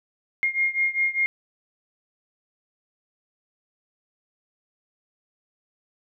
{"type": "beating tone pair", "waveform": "sine", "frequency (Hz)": [2130, 2135], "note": ["C7", "C7"], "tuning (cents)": [30, 34], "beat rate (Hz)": 5, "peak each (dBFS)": [-23, -25], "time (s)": [0.43, 1.26], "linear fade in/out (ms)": 0, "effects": []}